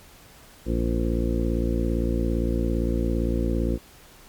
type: harmonic tone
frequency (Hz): 57.6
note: A#1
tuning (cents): -20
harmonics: 1 / 2 / 3 / 4 / 5 / 6 / 8 / 9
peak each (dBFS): -24 / -31 / -32 / -29 / -31 / -30 / -35 / -35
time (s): 0.65-3.79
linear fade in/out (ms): 50
effects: pink hiss -50 dBFS RMS until 4.28 s + MP3 96 kbps